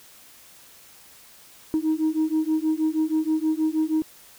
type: beating tone pair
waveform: sine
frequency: 311.1 / 317.4 Hz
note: D#4 / D#4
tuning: 0 / +35 cents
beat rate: 6.3 Hz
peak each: -22 dBFS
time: 1.74-4.02 s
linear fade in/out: 0 ms
effects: tanh soft clip ceiling -16 dBFS + white hiss -50 dBFS RMS until 4.38 s